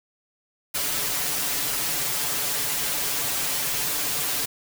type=noise with comb filter; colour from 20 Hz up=white; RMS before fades=-26 dBFS; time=0.74-4.46 s; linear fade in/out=10 ms; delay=6.9 ms; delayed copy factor=+0.85; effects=none